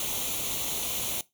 white noise with comb filter, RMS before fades -31 dBFS, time 0-1.21 s, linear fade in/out 2 ms, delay 0.3 ms, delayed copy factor +0.7, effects noise-tail reverb RT60 0.2 s tail -19 dB re dry

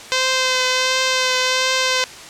5% pulse tone with vibrato, 515 Hz, C5, 28 cents flat, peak -4 dBFS, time 0.12-2.04 s, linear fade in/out 0 ms, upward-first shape triangle, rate 1.4 Hz, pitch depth 19 cents each way, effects white hiss -36 dBFS RMS until 2.29 s + low-pass 7000 Hz 12 dB/octave

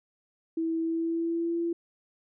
sine tone with pitch glide, 326.8 to 338.5 Hz, E4 to E4, -15 to +46 cents, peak -26 dBFS, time 0.57-1.73 s, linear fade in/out 5 ms, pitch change +61 cents, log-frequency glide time 0.8-1.59 s, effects none

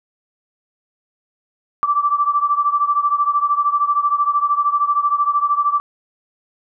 sine beating tone pair, 1162 / 1175 Hz, D6 / D6, -19 / +1 cents, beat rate 13 Hz, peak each -16 / -19 dBFS, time 1.83-5.8 s, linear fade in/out 0 ms, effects none

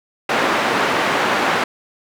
white band-pass noise, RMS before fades -18 dBFS, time 0.29-1.64 s, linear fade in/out 5 ms, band 220 to 1600 Hz, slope 12 dB/octave, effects none

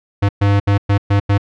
square tone bursts at uneven times, 100.6 Hz, G2, 45 cents sharp, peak -11 dBFS, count 6, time 0.22-0.29 / 0.41-0.6 / 0.67-0.78 / 0.89-0.98 / 1.1-1.2 / 1.29-1.38 s, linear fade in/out 10 ms, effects low-pass 3000 Hz 12 dB/octave

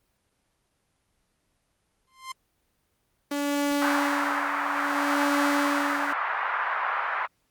sawtooth tone with exponential growth, 1047 Hz, C6, 1 cent sharp, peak -27 dBFS, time 2.07-2.32 s, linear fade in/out 5 ms, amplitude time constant 53 ms
sawtooth tone with tremolo, 286.7 Hz, D4, 42 cents flat, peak -19 dBFS, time 3.31-6.13 s, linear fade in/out 5 ms, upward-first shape sine, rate 0.59 Hz, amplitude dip 80%
pink band-pass noise, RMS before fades -28 dBFS, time 3.81-7.27 s, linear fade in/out 20 ms, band 910 to 1700 Hz, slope 24 dB/octave
effects pink hiss -72 dBFS RMS until 7.5 s + Opus 24 kbps

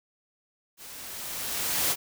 white noise with level ramp, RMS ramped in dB -45 to -24 dBFS, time 0.77-1.96 s, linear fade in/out 50 ms, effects none

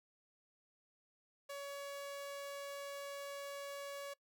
sawtooth tone, 563 Hz, C#5, 27 cents sharp, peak -40 dBFS, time 1.49-4.14 s, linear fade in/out 10 ms, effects noise-tail reverb RT60 0.1 s tail -22 dB re dry

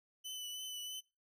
sawtooth tone with vibrato, 3000 Hz, F#7, 23 cents sharp, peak -39 dBFS, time 0.24-1.01 s, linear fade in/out 20 ms, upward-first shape triangle, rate 3.1 Hz, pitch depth 28 cents each way, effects noise-tail reverb RT60 0.3 s tail -24 dB re dry

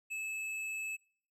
sine tone with hard clipping, 2606 Hz, E7, 20 cents flat, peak -38 dBFS, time 0.1-0.97 s, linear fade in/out 20 ms, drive 11 dB, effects noise-tail reverb RT60 0.5 s tail -22 dB re dry + low-pass 12000 Hz 12 dB/octave

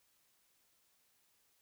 silence, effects white hiss -74 dBFS RMS until 1.61 s

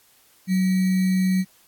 sine tone with sample-and-hold, 186.5 Hz, F#3, 14 cents sharp, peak -17 dBFS, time 0.47-1.45 s, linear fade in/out 50 ms, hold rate 2100 Hz, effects white hiss -57 dBFS RMS until 1.67 s + AAC 64 kbps

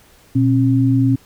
sine tone pair together, 120.4 / 269.4 Hz, B2 / C#4, -44 / -49 cents, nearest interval octave + major second, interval 1395 cents, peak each -14 dBFS, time 0.35-1.16 s, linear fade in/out 10 ms, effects pink hiss -50 dBFS RMS until 1.25 s

